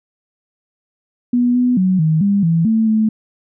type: tone with pitch steps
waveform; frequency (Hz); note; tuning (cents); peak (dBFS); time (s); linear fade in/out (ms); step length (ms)
sine; 244 / 247.9 / 186.2 / 157.6 / 200.7 / 165.2 / 222.2 / 218.1; B3 / B3 / F#3 / D#3 / G3 / E3 / A3 / A3; -21 / +7 / +11 / +23 / +41 / +4 / +17 / -15; -11; 1.33-3.09; 5; 220
effects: none